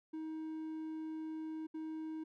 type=tone bursts at uneven times; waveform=triangle; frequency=315.8 Hz; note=D#4; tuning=26 cents sharp; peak=-38 dBFS; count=2; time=0.13-1.67 / 1.74-2.24 s; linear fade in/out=10 ms; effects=none